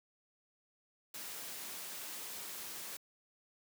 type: noise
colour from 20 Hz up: white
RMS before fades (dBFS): -45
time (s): 1.14-2.97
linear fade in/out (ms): 5
effects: high-pass 150 Hz 12 dB/octave